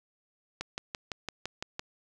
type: click train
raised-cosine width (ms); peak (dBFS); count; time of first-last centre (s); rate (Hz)
0.2; -17; 8; 0.61-1.794; 5.91
effects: none